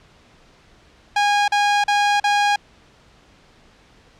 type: tone bursts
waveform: sawtooth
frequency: 820 Hz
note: G#5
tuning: 22 cents flat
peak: -11 dBFS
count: 4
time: 1.16-2.56 s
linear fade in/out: 5 ms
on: 320 ms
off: 40 ms
effects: pink hiss -52 dBFS RMS until 4.19 s + low-pass 5000 Hz 12 dB/octave